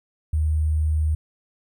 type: tone with sample-and-hold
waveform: sine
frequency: 77.3 Hz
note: D#2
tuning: 11 cents flat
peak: -18 dBFS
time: 0.33-1.15 s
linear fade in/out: 5 ms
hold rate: 8820 Hz
effects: none